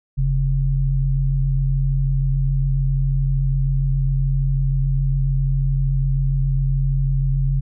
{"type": "tone pair together", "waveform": "sine", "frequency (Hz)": [42.8, 136], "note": ["F1", "C#3"], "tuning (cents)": [-34, -33], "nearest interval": "octave + minor sixth", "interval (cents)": 2001, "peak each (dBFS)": [-19, -18], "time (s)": [0.17, 7.61], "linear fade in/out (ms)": 20, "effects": []}